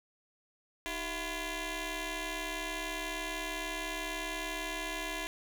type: ring-modulated tone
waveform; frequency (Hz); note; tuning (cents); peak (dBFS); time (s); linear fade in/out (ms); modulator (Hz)
10% pulse; 346.3; F4; -15; -24; 0.86-5.27; 0; 1350
effects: none